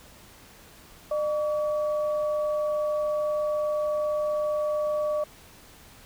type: tone pair together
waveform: sine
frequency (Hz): 603.4 / 1139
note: D5 / C#6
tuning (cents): +47 / +47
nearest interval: major seventh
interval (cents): 1100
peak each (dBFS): -24 / -35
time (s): 1.11-5.24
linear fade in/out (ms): 5
effects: pink hiss -51 dBFS RMS until 6.05 s